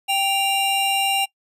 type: tone pair together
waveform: square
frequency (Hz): 784.5 / 2794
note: G5 / F7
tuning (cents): +1 / 0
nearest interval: octave + minor seventh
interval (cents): 2199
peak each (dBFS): -22 / -21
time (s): 0.08-1.26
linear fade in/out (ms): 20
effects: noise-tail reverb RT60 0.1 s tail -23 dB re dry + resampled to 32000 Hz